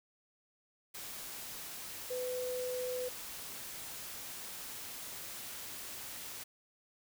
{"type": "tone in noise", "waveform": "sine", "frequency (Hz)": 502, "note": "B4", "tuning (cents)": 28, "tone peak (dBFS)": -35, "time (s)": [2.1, 3.09], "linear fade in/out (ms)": 10, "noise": "white", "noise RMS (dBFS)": -45, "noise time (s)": [0.94, 6.44], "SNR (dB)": 7, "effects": []}